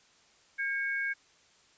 sine tone pair together, 1613.8 / 2217 Hz, G6 / C#7, +50 / 0 cents, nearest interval perfect fourth, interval 550 cents, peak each -31 / -34 dBFS, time 0.58-1.14 s, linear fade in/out 20 ms, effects white hiss -63 dBFS RMS until 1.77 s + resampled to 16000 Hz

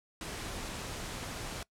pink noise, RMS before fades -40 dBFS, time 0.21-1.63 s, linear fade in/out 2 ms, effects noise-tail reverb RT60 0.1 s tail -22 dB re dry + low-pass 10000 Hz 12 dB/octave

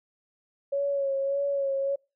sine tone with vibrato, 554.4 Hz, C#5, in tune, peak -24 dBFS, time 0.72-1.96 s, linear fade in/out 10 ms, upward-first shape sine, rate 1.7 Hz, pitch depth 31 cents each way, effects noise-tail reverb RT60 0.3 s tail -25 dB re dry

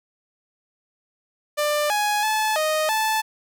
sawtooth tone with pitch steps, 594 / 834 / 865 / 621 / 874 Hz, D5 / G#5 / A5 / D#5 / A5, +20 / +7 / -30 / -3 / -12 cents, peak -16 dBFS, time 1.57-3.22 s, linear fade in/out 20 ms, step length 330 ms, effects none

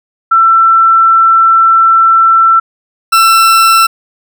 sine / 40% pulse tone pair in turn, 1340 / 1340 Hz, E6 / E6, +28 / +28 cents, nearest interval unison, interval 0 cents, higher neither, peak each -3 dBFS, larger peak neither, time 0.31-2.6 / 3.12-3.87 s, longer first, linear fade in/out 10 ms, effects none

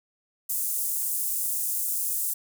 pink high-pass noise, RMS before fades -28 dBFS, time 0.49-2.34 s, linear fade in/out 10 ms, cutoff 8600 Hz, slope 24 dB/octave, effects none

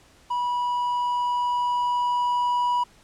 triangle tone with level ramp, 976 Hz, B5, 21 cents flat, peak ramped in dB -21 to -18 dBFS, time 0.3-2.84 s, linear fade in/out 10 ms, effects pink hiss -55 dBFS RMS until 3.03 s + low-pass 9000 Hz 12 dB/octave

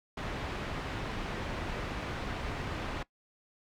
pink low-pass noise, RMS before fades -37 dBFS, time 0.17-3.03 s, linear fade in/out 5 ms, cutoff 2800 Hz, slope 12 dB/octave, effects noise-tail reverb RT60 0.1 s tail -20 dB re dry

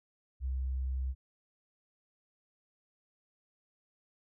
sine tone, 65.1 Hz, C2, 8 cents flat, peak -31 dBFS, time 0.4-1.15 s, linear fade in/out 50 ms, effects none

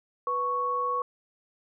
sine tone pair together, 493.3 / 1108.7 Hz, B4 / C#6, -2 / 0 cents, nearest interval octave + major second, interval 1402 cents, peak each -33 / -26 dBFS, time 0.27-1.02 s, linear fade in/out 2 ms, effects none

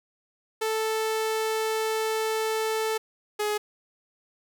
sawtooth tone pair in turn, 440 / 420 Hz, A4 / G#4, 0 / +19 cents, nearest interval minor second, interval 81 cents, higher first, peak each -21 dBFS, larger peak neither, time 0.61-2.98 / 3.39-3.58 s, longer first, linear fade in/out 10 ms, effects none

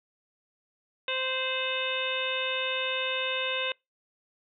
harmonic tone with a mistuned harmonic, 520 Hz, C5, 11 cents flat, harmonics 1 / 2 / 3 / 4 / 5 / 6 / 7, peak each -34 / -38 / -37 / -39 / -33 / -36 / -34 dBFS, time 1.08-3.72 s, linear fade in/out 2 ms, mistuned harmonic 6, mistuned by -93 cents, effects noise-tail reverb RT60 0.2 s tail -25 dB re dry

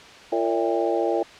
harmonic tone with a mistuned harmonic, 114.4 Hz, A#2, 32 cents flat, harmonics 3 / 4 / 5 / 6 / 7, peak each -25 / -26 / -27 / -28 / -28 dBFS, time 0.32-1.23 s, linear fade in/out 5 ms, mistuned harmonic 6, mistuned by -82 cents, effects white hiss -44 dBFS RMS until 1.39 s + low-pass 4000 Hz 12 dB/octave

